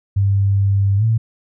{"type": "tone with pitch glide", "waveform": "sine", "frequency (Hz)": [99, 112.41], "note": ["G2", "A2"], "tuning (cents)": [18, 38], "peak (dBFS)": -12, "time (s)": [0.16, 1.18], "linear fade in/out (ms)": 10, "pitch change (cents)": 220, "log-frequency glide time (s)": [0.97, 1.04], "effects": []}